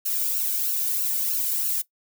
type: noise with flanger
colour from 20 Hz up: violet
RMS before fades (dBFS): -25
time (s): 0.05-1.82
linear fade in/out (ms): 10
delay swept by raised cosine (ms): 0.71 to 1.37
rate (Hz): 3.1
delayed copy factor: +0.6
effects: noise-tail reverb RT60 0.1 s tail -18 dB re dry